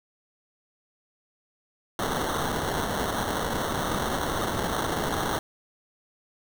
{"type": "noise with sample-and-hold", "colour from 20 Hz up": "blue", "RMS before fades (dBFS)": -28, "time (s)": [1.99, 5.39], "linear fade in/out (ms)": 2, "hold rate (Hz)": 2450, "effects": []}